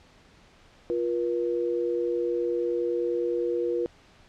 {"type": "tone pair together", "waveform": "sine", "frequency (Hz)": [350, 479.7], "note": ["F4", "A#4"], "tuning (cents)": [4, 50], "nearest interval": "perfect fourth", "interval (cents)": 546, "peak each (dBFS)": -27, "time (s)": [0.9, 3.86], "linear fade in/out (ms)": 0, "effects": ["pink hiss -56 dBFS RMS until 4.28 s", "low-pass 5000 Hz 12 dB/octave"]}